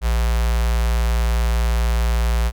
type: tone with notch filter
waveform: square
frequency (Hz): 57.8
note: A#1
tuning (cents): -14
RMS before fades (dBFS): -18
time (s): 0.01-2.52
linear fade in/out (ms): 50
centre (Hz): 260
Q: 0.61
effects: none